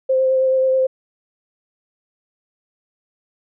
sine tone with vibrato, 523.3 Hz, C5, in tune, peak -13 dBFS, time 0.09-0.87 s, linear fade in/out 10 ms, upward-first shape sine, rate 9.3 Hz, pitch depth 13 cents each way, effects none

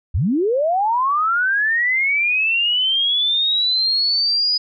sine linear sweep, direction up, 57.9 to 4978 Hz, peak -15 dBFS, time 0.14-4.58 s, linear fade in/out 10 ms, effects none

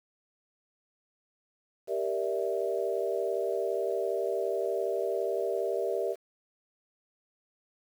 sine chord, E half-diminished seventh, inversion first, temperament equal with one note detuned, 392 / 469.4 / 587.3 / 659.3 Hz, G4 / Bb4 / D5 / E5, 0 / +12 / 0 / 0 cents, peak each -32 / -33 / -34 / -34 dBFS, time 1.87-6.16 s, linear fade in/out 50 ms, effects 9-bit

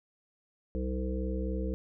harmonic tone, 63.8 Hz, C2, 43 cents flat, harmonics 1 / 3 / 5 / 7 / 8, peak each -32 / -37 / -39 / -40 / -41 dBFS, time 0.75-1.74 s, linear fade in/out 0 ms, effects none

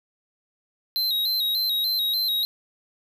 square tone with vibrato, 3951 Hz, B7, in tune, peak -22 dBFS, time 0.96-2.45 s, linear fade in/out 0 ms, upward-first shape square, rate 3.4 Hz, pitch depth 64 cents each way, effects none

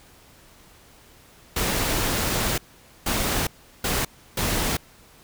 pink noise bursts at uneven times, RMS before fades -24 dBFS, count 4, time 1.56-2.58 / 3.06-3.47 / 3.84-4.05 / 4.37-4.77 s, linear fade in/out 5 ms, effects pink hiss -52 dBFS RMS until 5.23 s

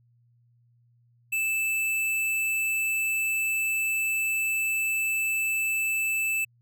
square tone, 2635 Hz, E7, 1 cent flat, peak -25 dBFS, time 1.32-6.45 s, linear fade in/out 10 ms, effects added 119 Hz sine -60 dBFS peak until 6.61 s

